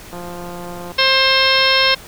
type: click train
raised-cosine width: 1 ms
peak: -18 dBFS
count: 139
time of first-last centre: 0.13-0.919 s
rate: 175 Hz
type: harmonic tone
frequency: 530 Hz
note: C5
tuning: 22 cents sharp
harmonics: 1 / 2 / 3 / 4 / 5 / 6 / 7 / 8 / 10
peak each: -20 / -20 / -20 / -20 / -20 / -20 / -20 / -20 / -20 dBFS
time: 0.98-1.95 s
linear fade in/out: 10 ms
effects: pink hiss -38 dBFS RMS until 2.07 s